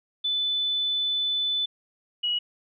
sine tone pair in turn, 3500 / 2913 Hz, A7 / F#7, -10 / -28 cents, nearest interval minor third, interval 318 cents, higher first, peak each -23 dBFS, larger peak neither, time 0.24-1.66 / 2.23-2.39 s, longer first, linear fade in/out 10 ms, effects none

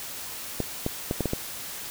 clicks, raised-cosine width 2 ms, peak -12 dBFS, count 6, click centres 0.603 / 0.864 / 1.111 / 1.207 / 1.257 / 1.334 s, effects white hiss -37 dBFS RMS until 1.9 s

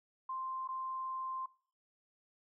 sine tone with dropouts, 1046.5 Hz, C6, in tune, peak -37 dBFS, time 0.29-1.46 s, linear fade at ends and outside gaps 5 ms, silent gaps 0.676-0.687 s, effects noise-tail reverb RT60 0.5 s tail -21 dB re dry

